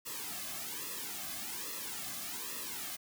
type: noise with flanger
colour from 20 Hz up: white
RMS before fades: -41 dBFS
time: 0.05-2.97 s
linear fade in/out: 20 ms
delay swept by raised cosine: 1.3 to 2.17 ms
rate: 1.2 Hz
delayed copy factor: -1
effects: none